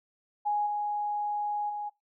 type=tone with level steps; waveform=sine; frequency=830.6 Hz; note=G#5; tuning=in tune; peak=-25 / -28 / -32 dBFS; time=0.45-1.9 s; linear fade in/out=20 ms; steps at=0.66 / 1.69 s; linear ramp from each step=10 ms; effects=noise-tail reverb RT60 0.2 s tail -21 dB re dry